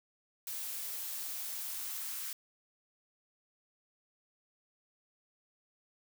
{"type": "noise with high-pass filter sweep", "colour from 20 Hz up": "blue", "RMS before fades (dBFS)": -40, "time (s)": [0.47, 2.33], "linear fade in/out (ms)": 2, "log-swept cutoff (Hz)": [240, 1300], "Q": 1.4, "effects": []}